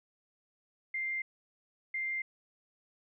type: tone bursts at uneven times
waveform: sine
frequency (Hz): 2098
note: C7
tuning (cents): +4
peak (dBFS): -32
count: 2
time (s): 0.94-1.22 / 1.94-2.22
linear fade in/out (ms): 5
effects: none